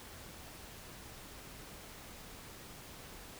silence, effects pink hiss -51 dBFS RMS until 3.39 s

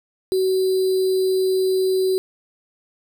sine tone with sample-and-hold, 376.2 Hz, F#4, 29 cents sharp, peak -16 dBFS, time 0.32-2.18 s, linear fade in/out 0 ms, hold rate 4410 Hz, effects none

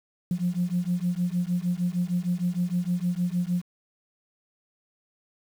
sine beating tone pair, 174 / 180.5 Hz, F3 / F#3, -6 / -43 cents, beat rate 6.5 Hz, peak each -26 dBFS, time 0.31-3.62 s, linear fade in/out 2 ms, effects tanh soft clip ceiling -17 dBFS + 8-bit

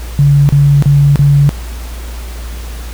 sine tone bursts, 142.5 Hz, C#3, 48 cents sharp, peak -4 dBFS, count 4, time 0.19-1.492 s, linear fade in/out 0 ms, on 300 ms, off 34 ms, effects added 58 Hz sine -21 dBFS peak until 2.93 s + pink hiss -32 dBFS RMS until 2.93 s

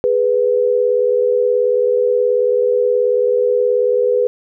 sine tone pair together, 415.3 / 493.9 Hz, G#4 / B4, 0 / 0 cents, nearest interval minor third, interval 300 cents, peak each -17 / -13 dBFS, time 0.04-4.27 s, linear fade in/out 0 ms, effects none

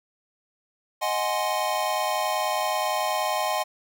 square chord, Ab dominant seventh, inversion second, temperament equal, 622.3 / 740 / 830.6 / 1046.5 Hz, Eb5 / Gb5 / Ab5 / C6, 0 / 0 / 0 / 0 cents, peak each -30 dBFS, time 1.01-3.64 s, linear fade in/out 20 ms, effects none

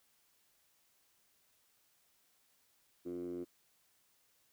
10% pulse tone with band-pass filter, 88 Hz, F2, 14 cents sharp, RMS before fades -42 dBFS, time 3.05-3.45 s, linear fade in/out 20 ms, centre 320 Hz, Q 8.6, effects white hiss -73 dBFS RMS until 4.52 s

